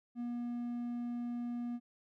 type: tone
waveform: triangle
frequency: 240 Hz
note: B3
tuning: 49 cents flat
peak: -34 dBFS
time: 0.15-1.8 s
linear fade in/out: 50 ms
effects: none